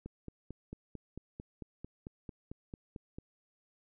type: click train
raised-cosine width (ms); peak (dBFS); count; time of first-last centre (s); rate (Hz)
3; -30; 15; 0.06-3.185; 4.48
effects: none